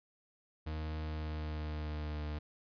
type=tone with pitch glide; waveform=40% pulse; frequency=77.78 to 75.35 Hz; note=D#2 to D2; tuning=0 to +45 cents; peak=-36 dBFS; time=0.66-2.39 s; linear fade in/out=10 ms; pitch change=-55 cents; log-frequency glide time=1.01-2.25 s; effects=resampled to 11025 Hz